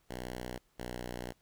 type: tone pair in turn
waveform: 5% pulse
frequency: 61.74 / 60.96 Hz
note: B1 / B1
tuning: 0 / -22 cents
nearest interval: unison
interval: 22 cents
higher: first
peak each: -28 dBFS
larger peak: neither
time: 0.09-0.59 / 0.78-1.33 s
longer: second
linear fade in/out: 20 ms
effects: pink hiss -72 dBFS RMS until 1.41 s